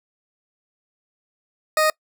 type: tone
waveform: 20% pulse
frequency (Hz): 621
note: D#5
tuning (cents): -3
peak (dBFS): -11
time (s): 1.77-1.9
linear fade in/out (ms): 2
effects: noise-tail reverb RT60 0.1 s tail -25 dB re dry